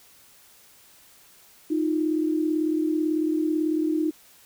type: tone pair together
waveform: sine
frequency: 311.1 / 349.2 Hz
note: D#4 / F4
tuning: 0 / 0 cents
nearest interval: major second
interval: 200 cents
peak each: -22 / -28 dBFS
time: 1.7-4.11 s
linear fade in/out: 10 ms
effects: white hiss -54 dBFS RMS until 4.45 s